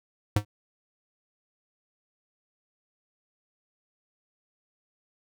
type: tone with exponential decay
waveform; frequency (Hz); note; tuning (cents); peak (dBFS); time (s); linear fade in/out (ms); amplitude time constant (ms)
square; 103.83; G#2; 0; -17; 0.36-0.45; 5; 18
effects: none